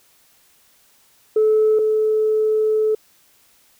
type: tone pair in turn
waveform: sine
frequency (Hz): 433 / 433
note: A4 / A4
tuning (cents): -28 / -28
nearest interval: unison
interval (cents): 0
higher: neither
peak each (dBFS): -11 / -14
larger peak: first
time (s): 1.36-1.79 / 1.79-2.95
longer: second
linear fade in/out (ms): 5
effects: tanh soft clip ceiling -9 dBFS + white hiss -56 dBFS RMS until 3.79 s